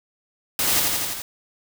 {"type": "noise with echo", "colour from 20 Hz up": "white", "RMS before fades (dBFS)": -22, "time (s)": [0.59, 0.8], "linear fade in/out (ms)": 2, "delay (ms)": 84, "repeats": 5, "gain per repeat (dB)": -2, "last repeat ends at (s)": 1.22, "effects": []}